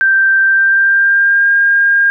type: tone with pitch glide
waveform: sine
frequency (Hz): 1568 to 1612.1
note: G6 to G6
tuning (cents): 0 to +48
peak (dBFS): -7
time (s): 0.01-2.1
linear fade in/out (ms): 0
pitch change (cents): +48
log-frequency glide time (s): 0.46-1.5
effects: none